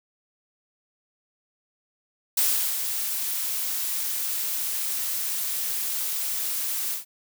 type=noise with ADSR envelope; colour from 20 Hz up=blue; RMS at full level=-21 dBFS; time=2.37-7.05 s; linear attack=6 ms; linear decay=370 ms; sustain=-7 dB; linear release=130 ms; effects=none